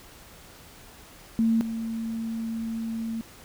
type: tone pair in turn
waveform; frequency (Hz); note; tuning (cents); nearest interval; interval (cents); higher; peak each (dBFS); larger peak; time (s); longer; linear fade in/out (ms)
sine; 226.2 / 226.2; A3 / A3; +48 / +48; unison; 0; neither; -19 / -28; first; 1.39-1.61 / 1.61-3.21; second; 0
effects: pink hiss -49 dBFS RMS until 3.44 s